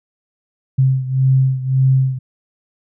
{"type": "beating tone pair", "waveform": "sine", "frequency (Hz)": [131.6, 133.4], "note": ["C3", "C3"], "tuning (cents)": [10, 34], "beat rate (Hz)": 1.8, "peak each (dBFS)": [-13, -17], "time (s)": [0.78, 2.19], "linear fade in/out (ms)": 10, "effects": []}